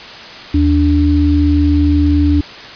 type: tone pair together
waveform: sine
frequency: 79.01 / 291.5 Hz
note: D#2 / D4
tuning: +27 / -13 cents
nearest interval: octave + major seventh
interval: 2260 cents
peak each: -11 dBFS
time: 0.54-2.41 s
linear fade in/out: 5 ms
effects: white hiss -31 dBFS RMS until 2.75 s + resampled to 11025 Hz